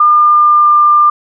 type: tone with pitch glide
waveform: sine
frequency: 1205 to 1195.3 Hz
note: D6 to D6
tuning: +44 to +30 cents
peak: -4 dBFS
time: 0-1.1 s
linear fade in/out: 5 ms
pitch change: -14 cents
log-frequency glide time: 0.12-0.8 s
effects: none